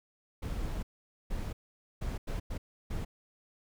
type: noise bursts at uneven times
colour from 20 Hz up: brown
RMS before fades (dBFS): -35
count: 6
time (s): 0.42-0.83 / 1.3-1.53 / 2.01-2.18 / 2.27-2.4 / 2.5-2.58 / 2.9-3.05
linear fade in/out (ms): 10
effects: none